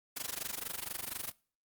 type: noise with amplitude modulation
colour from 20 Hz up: white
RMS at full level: -36 dBFS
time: 0.16-1.32 s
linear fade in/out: 10 ms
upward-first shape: sine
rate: 24.2 Hz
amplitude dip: 90%
effects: noise-tail reverb RT60 0.4 s tail -23 dB re dry + Opus 48 kbps